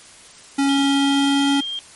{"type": "tone with pitch glide", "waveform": "square", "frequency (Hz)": [277.2, 279.6], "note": ["C#4", "C#4"], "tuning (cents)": [0, 15], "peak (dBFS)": -16, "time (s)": [0.58, 1.61], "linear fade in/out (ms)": 10, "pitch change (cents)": 15, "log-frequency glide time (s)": [0.68, 1.49]}
{"type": "tone", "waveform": "sine", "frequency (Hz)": 3200, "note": "G7", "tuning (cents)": 35, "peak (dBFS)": -24, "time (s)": [0.69, 1.79], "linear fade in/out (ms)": 0}
{"effects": ["white hiss -44 dBFS RMS until 1.95 s", "MP3 48 kbps"]}